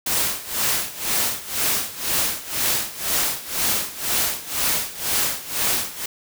white noise with tremolo, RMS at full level -20 dBFS, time 0.06-6.06 s, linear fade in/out 5 ms, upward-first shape sine, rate 2 Hz, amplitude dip 85%, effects none

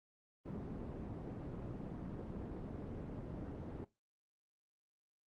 white low-pass noise, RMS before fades -45 dBFS, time 0.45-3.85 s, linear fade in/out 10 ms, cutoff 310 Hz, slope 12 dB/octave, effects noise-tail reverb RT60 0.2 s tail -18 dB re dry + Opus 24 kbps

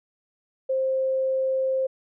sine tone, 527 Hz, C5, 12 cents sharp, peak -21 dBFS, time 0.69-1.87 s, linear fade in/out 10 ms, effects none

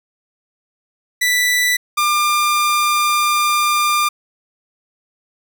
sawtooth tone pair in turn, 1975.5 / 1197.5 Hz, B6 / D6, 0 / +33 cents, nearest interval major sixth, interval 867 cents, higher first, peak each -10 dBFS, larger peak neither, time 1.21-1.77 / 1.97-4.09 s, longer second, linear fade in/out 10 ms, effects none

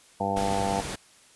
harmonic tone, 98.5 Hz, G2, 9 cents sharp, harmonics 1 / 2 / 3 / 4 / 5 / 6 / 7 / 8 / 9, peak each -37 / -32 / -38 / -38 / -33 / -41 / -30 / -31 / -32 dBFS, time 0.2-0.81 s, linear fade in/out 5 ms
pink noise, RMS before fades -34 dBFS, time 0.36-0.96 s, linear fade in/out 10 ms
effects white hiss -56 dBFS RMS until 1.35 s + resampled to 24000 Hz

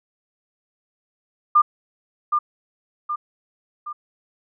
sine tone with echo, 1200 Hz, D6, 37 cents sharp, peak -10 dBFS, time 1.55-1.62 s, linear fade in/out 10 ms, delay 770 ms, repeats 3, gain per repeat -6 dB, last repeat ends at 3.93 s, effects none

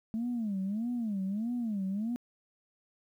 sine tone with vibrato, 215.4 Hz, A3, 37 cents flat, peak -29 dBFS, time 0.14-2.16 s, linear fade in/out 0 ms, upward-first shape sine, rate 1.6 Hz, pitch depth 220 cents each way, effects tanh soft clip ceiling -27 dBFS + 11-bit

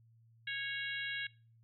harmonic tone with a mistuned harmonic, 550 Hz, C#5, 14 cents flat, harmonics 3 / 4 / 5 / 6 / 7, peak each -40 / -42 / -44 / -46 / -47 dBFS, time 0.47-1.27 s, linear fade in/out 5 ms, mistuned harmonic 5, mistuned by +30 cents, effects noise-tail reverb RT60 0.4 s tail -23 dB re dry + added 114 Hz sine -62 dBFS peak until 1.63 s

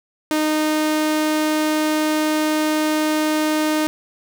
sawtooth tone, 308 Hz, D#4, 17 cents flat, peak -13 dBFS, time 0.31-3.87 s, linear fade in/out 0 ms, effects none

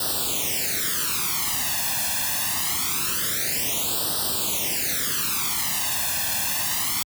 white noise with flanger, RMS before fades -25 dBFS, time 0-7.03 s, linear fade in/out 5 ms, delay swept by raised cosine 0.22 to 1.17 ms, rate 0.24 Hz, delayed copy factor +0.95, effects high-pass 60 Hz 12 dB/octave

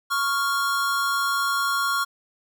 square tone pair together, 1108.7 / 1396.9 Hz, C#6 / F6, 0 / 0 cents, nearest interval major third, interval 400 cents, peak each -25 dBFS, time 0.1-2.05 s, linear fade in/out 20 ms, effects none

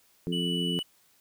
harmonic tone, 86.7 Hz, F2, 12 cents flat, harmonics 2 / 3 / 4 / 5, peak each -30 / -34 / -36 / -38 dBFS, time 0.27-0.79 s, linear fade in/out 0 ms
triangle tone, 2960 Hz, F#7, in tune, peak -29 dBFS, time 0.32-0.83 s, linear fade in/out 10 ms
effects white hiss -64 dBFS RMS until 1.2 s

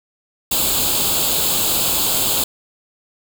white noise with comb filter, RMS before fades -18 dBFS, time 0.51-2.44 s, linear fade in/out 5 ms, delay 0.26 ms, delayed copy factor +0.75, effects none

